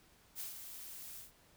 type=noise with ADSR envelope; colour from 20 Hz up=blue; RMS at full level=-42 dBFS; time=0.35-1.32 s; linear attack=48 ms; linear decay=140 ms; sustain=-7 dB; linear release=140 ms; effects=pink hiss -66 dBFS RMS until 1.56 s